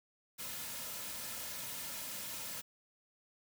white noise with comb filter, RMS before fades -43 dBFS, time 0.38-2.62 s, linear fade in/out 20 ms, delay 2.6 ms, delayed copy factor -0.5, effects none

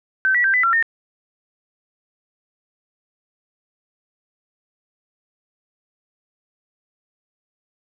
sine tone with pitch steps, 1541 / 1944 / 1574 / 1999 / 1363 / 1829 Hz, G6 / B6 / G6 / B6 / F6 / A#6, -30 / -28 / +7 / +20 / -43 / -33 cents, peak -14 dBFS, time 0.25-0.826 s, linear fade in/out 0 ms, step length 96 ms, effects none

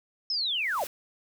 sine linear sweep, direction down, 5330 to 503 Hz, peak -26 dBFS, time 0.3-0.84 s, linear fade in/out 2 ms
white noise with exponential growth, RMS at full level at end -36 dBFS, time 0.42-0.87 s, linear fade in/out 2 ms, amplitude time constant 96 ms
effects none

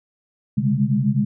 sine tone cluster, 130.1 / 141.6 / 202.4 / 210.2 Hz, C3 / C#3 / G#3 / G#3, -9 / +37 / -44 / +21 cents, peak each -22 dBFS, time 0.57-1.25 s, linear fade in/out 10 ms, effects none

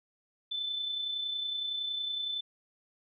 sine tone with amplitude modulation, 3520 Hz, A7, in tune, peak -30 dBFS, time 0.51-2.41 s, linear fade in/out 10 ms, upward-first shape sine, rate 30.8 Hz, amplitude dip 40%, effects none

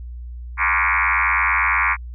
sine tone with frequency modulation, 1661.2 Hz, G#6, in tune, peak -15 dBFS, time 0.57-1.97 s, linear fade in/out 50 ms, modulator 88.7 Hz, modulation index 7.7, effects added 60 Hz sine -30 dBFS peak until 2.14 s

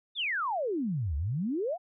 sine exponential two-way sweep, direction down then up, 3738 to 67.6 to 766 Hz, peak -28 dBFS, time 0.15-1.78 s, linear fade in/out 50 ms, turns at 1.16 s, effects none

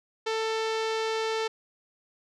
sawtooth tone with low-pass filter, 443.9 Hz, A4, 15 cents sharp, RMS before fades -29 dBFS, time 0.26-1.48 s, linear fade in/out 10 ms, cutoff 4800 Hz, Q 1.3, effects none

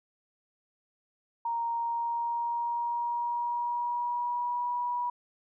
sine tone with pitch glide, 932.3 to 970.8 Hz, A#5 to B5, 0 to -30 cents, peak -28 dBFS, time 1.45-5.1 s, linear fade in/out 5 ms, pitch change +70 cents, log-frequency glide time 1.73-4.71 s, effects none

